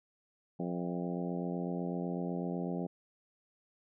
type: harmonic tone with a mistuned harmonic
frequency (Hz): 88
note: F2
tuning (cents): +14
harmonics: 2 / 3 / 4 / 5 / 6 / 7 / 8 / 9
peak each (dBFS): -36 / -40 / -42 / -44 / -46 / -47 / -48 / -49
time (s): 0.59-2.87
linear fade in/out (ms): 10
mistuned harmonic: 8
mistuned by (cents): -35
effects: none